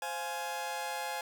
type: chord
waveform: sawtooth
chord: F minor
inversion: second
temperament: just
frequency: 523.8 / 698.5 / 838.1 Hz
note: C5 / F5 / Ab5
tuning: +2 / 0 / +16 cents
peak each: -38 / -38 / -33 dBFS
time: 0.02-1.21 s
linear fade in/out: 2 ms
effects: none